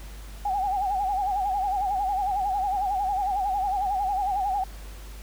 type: tone with vibrato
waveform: sine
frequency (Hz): 784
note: G5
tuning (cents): 0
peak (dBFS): -23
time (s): 0.45-4.64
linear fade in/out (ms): 5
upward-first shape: sine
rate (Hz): 11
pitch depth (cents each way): 100
effects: added 50 Hz sine -38 dBFS peak until 5.22 s + pink hiss -48 dBFS RMS until 5.22 s